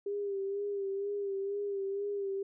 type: tone with vibrato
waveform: sine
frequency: 398.9 Hz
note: G4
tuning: 30 cents sharp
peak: -32 dBFS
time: 0.06-2.43 s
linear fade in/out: 5 ms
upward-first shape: sine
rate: 2.1 Hz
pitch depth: 41 cents each way
effects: none